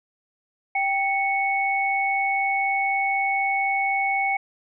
sine tone pair together, 784.6 / 2214 Hz, G5 / C#7, +1 / -3 cents, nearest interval octave + tritone, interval 1796 cents, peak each -23 dBFS, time 0.75-4.37 s, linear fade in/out 5 ms, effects none

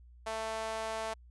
sawtooth tone with high-pass filter, 221.5 Hz, A3, 12 cents sharp, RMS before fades -37 dBFS, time 0.26-1.14 s, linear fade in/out 10 ms, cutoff 700 Hz, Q 2.3, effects added 60 Hz sine -53 dBFS peak until 1.3 s + resampled to 24000 Hz

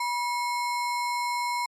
sine tone with sample-and-hold, 972 Hz, B5, 28 cents flat, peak -25 dBFS, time 0-1.66 s, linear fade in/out 5 ms, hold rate 3150 Hz, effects low-pass 9000 Hz 12 dB/octave + MP3 96 kbps

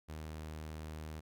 sawtooth tone, 77.78 Hz, D#2, in tune, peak -39 dBFS, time 0.08-1.21 s, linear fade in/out 20 ms, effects none

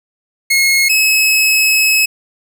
sawtooth tone pair in turn, 2165 / 2575 Hz, C#7 / E7, -41 / -41 cents, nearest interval minor third, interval 300 cents, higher second, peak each -6 dBFS, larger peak neither, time 0.5-0.89 / 0.89-2.06 s, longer second, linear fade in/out 10 ms, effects none

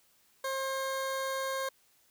20% pulse tone, 534 Hz, C5, 35 cents sharp, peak -27 dBFS, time 0.44-1.69 s, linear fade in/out 5 ms, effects white hiss -67 dBFS RMS until 2.1 s

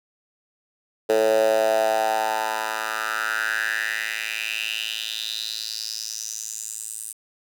10% pulse tone with high-pass filter sweep, 110 Hz, A2, in tune, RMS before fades -25 dBFS, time 1.09-7.13 s, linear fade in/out 10 ms, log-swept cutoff 470 to 9100 Hz, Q 5, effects 8-bit

